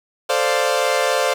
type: chord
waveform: sawtooth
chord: D minor seventh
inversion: second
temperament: equal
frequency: 440 / 523.3 / 587.3 / 698.5 Hz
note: A4 / C5 / D5 / F5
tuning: 0 / 0 / 0 / 0 cents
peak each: -21 / -16 / -18 / -19 dBFS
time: 0.29-1.34 s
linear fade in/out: 10 ms
effects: low-pass 10000 Hz 12 dB/octave + 7-bit